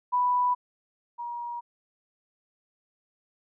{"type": "tone pair in turn", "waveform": "sine", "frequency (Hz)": [987.8, 952.6], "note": ["B5", "A#5"], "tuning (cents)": [0, 37], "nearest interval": "minor second", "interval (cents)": 63, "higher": "first", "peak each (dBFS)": [-21, -32], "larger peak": "first", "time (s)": [[0.12, 0.55], [1.18, 1.61]], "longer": "neither", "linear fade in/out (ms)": 20, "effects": []}